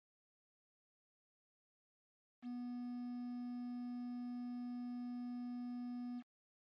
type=tone with quantisation; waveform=triangle; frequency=244.4 Hz; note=B3; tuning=18 cents flat; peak=-40 dBFS; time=2.42-6.23 s; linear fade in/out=50 ms; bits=10; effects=low-pass 3000 Hz 12 dB/octave + MP3 48 kbps